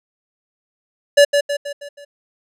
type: tone with echo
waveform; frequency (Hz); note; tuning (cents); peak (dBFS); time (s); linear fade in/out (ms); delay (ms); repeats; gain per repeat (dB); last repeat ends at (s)
square; 574; D5; -40; -7; 1.17-1.25; 10; 160; 5; -6; 2.05
effects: low-pass 10000 Hz 12 dB/octave